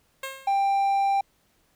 10% pulse tone with exponential decay, 536 Hz, C5, 42 cents sharp, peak -21 dBFS, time 0.23-0.69 s, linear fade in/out 5 ms, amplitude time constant 100 ms
triangle tone, 790 Hz, G5, 13 cents sharp, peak -18 dBFS, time 0.47-1.21 s, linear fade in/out 5 ms
effects pink hiss -66 dBFS RMS until 1.75 s

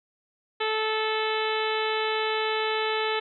harmonic tone, 436.5 Hz, A4, 14 cents flat, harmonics 1 / 2 / 3 / 4 / 5 / 6 / 7 / 8 / 9, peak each -28 / -31 / -33 / -34 / -35 / -36 / -36 / -37 / -38 dBFS, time 0.6-3.2 s, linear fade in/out 10 ms, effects none

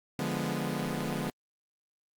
sawtooth chord, D diminished seventh, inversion none, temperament equal, 146.83 / 174.61 / 207.7 / 246.9 Hz, D3 / F3 / Ab3 / Cb4, 0 / 0 / 0 / 0 cents, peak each -32 dBFS, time 0.19-1.3 s, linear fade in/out 2 ms, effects Opus 48 kbps

